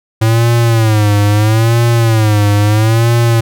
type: tone with vibrato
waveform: square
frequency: 110 Hz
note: A2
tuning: in tune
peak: -8 dBFS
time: 0.21-3.41 s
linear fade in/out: 10 ms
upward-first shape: sine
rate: 0.76 Hz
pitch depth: 120 cents each way
effects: none